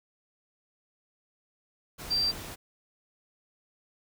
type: tone in noise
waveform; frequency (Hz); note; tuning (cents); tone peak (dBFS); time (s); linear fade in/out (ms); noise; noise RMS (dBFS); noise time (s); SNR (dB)
sine; 4700; D8; +1; -24; 2.1-2.32; 20; pink; -41; 1.98-2.56; +14
effects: none